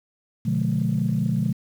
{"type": "chord", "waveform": "sine", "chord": "B diminished seventh", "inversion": "none", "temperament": "just", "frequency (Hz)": [123.47, 148.16, 177.8, 213.4], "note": ["B2", "D3", "F3", "Ab3"], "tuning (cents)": [0, 16, 31, 47], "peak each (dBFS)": -25, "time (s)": [0.45, 1.53], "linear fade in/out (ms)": 10, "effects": ["tanh soft clip ceiling -12 dBFS", "8-bit"]}